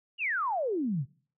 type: exponential sweep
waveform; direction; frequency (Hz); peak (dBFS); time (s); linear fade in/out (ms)
sine; down; 2939 to 120; -27; 0.18-1.06; 50
effects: noise-tail reverb RT60 0.5 s tail -24 dB re dry